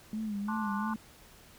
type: tone with vibrato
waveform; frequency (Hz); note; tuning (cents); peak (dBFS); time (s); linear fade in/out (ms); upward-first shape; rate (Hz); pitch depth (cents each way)
sine; 210.2; G#3; +21; -32; 0.13-0.96; 2; sine; 2.9; 81
type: chord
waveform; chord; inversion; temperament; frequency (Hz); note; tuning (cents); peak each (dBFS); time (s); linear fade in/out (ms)
sine; D dominant seventh; second; just; 881 / 1057.2 / 1174.7 / 1468.3; A5 / C6 / D6 / F#6; +2 / +18 / 0 / -14; -38 / -38 / -41 / -41; 0.48-0.94; 5
effects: pink hiss -56 dBFS RMS until 1.58 s